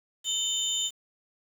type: tone cluster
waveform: sine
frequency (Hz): 3046 / 3622 / 7080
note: F#7 / A7 / A8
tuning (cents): +50 / +49 / +10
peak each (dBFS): -30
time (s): 0.24-0.91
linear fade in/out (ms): 50
effects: tanh soft clip ceiling -18 dBFS + 8-bit